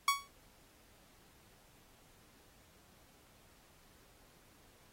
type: tone with exponential decay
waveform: sawtooth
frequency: 1120 Hz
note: C#6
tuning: 18 cents sharp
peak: -20 dBFS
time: 0.08-0.28 s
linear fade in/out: 2 ms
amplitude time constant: 43 ms
effects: pink hiss -65 dBFS RMS until 4.92 s + AAC 48 kbps